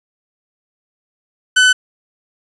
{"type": "tone", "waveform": "30% pulse", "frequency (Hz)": 1506, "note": "F#6", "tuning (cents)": 30, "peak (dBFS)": -5, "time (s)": [1.56, 1.73], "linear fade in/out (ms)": 10, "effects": ["resampled to 24000 Hz", "7-bit"]}